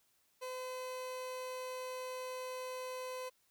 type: tone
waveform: 30% pulse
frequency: 510 Hz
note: C5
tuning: 44 cents flat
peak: -38 dBFS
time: 0.41-3.3 s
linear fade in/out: 20 ms
effects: white hiss -74 dBFS RMS until 3.5 s